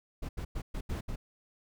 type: noise bursts at uneven times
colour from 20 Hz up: brown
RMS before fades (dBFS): -35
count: 6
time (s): 0.22-0.29 / 0.37-0.45 / 0.55-0.62 / 0.74-0.81 / 0.89-1.01 / 1.08-1.16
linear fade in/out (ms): 10
effects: none